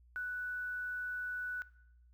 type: tone with quantisation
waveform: sine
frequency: 1483 Hz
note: F#6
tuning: 4 cents sharp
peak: -36 dBFS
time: 0.16-1.62 s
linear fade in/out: 0 ms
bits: 11
effects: noise-tail reverb RT60 0.8 s tail -19 dB re dry + added 60 Hz sine -60 dBFS peak until 2.13 s